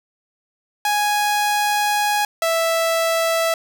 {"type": "tone pair in turn", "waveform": "sawtooth", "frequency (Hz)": [830.6, 659.2], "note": ["G#5", "E5"], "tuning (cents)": [0, 0], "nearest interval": "major third", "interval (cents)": 400, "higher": "first", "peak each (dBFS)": -13, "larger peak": "neither", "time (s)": [[0.85, 2.25], [2.42, 3.54]], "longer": "first", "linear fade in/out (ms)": 2, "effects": []}